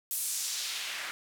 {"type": "noise with band-pass filter sweep", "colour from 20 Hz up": "white", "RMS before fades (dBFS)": -35, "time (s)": [0.11, 1.11], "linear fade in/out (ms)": 0, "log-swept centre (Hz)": [12000, 1600], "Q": 1.2, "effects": []}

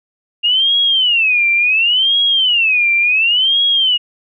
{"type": "tone with vibrato", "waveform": "sine", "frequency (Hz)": 2794, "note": "F7", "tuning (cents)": 0, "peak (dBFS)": -10, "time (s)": [0.43, 3.98], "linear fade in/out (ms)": 20, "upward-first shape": "sine", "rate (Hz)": 0.7, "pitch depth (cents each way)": 290, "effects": []}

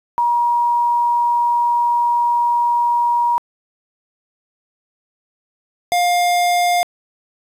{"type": "tone pair in turn", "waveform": ["sine", "square"], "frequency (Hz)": [953, 706.2], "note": ["A#5", "F5"], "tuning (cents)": [38, 19], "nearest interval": "perfect fourth", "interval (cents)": 519, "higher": "first", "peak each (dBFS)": [-13, -14], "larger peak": "first", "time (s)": [[0.18, 3.38], [5.92, 6.83]], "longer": "first", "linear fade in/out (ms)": 0, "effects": ["resampled to 32000 Hz", "8-bit"]}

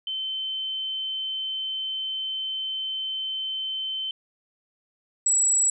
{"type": "tone pair in turn", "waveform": "sine", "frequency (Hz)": [3080, 7790], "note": ["G7", "B8"], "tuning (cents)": [-31, -25], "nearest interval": "octave + major third", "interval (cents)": 1606, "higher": "second", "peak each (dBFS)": [-27, -18], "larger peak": "second", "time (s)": [[0.07, 4.11], [5.26, 5.7]], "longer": "first", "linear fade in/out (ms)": 2, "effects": []}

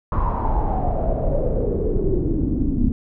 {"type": "noise with low-pass filter sweep", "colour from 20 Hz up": "brown", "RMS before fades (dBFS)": -20, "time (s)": [0.12, 2.92], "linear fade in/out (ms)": 2, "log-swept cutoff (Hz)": [1100, 240], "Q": 7.1, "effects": []}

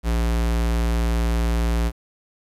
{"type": "tone", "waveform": "square", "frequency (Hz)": 57.6, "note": "A#1", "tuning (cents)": -20, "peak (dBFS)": -19, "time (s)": [0.03, 1.92], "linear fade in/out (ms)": 50, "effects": ["resampled to 32000 Hz", "8-bit"]}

